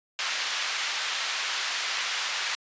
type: band-pass noise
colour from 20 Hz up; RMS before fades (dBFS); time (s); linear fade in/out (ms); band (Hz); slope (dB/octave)
white; -30; 0.19-2.55; 0; 1100 to 4100; 12
effects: resampled to 16000 Hz